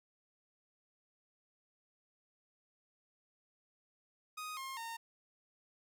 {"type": "tone with pitch steps", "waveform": "sawtooth", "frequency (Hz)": [1247, 1067, 917], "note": ["D#6", "C6", "A#5"], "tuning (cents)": [3, 34, -29], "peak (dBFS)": -38, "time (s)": [4.37, 4.97], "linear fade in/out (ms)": 10, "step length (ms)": 200, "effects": []}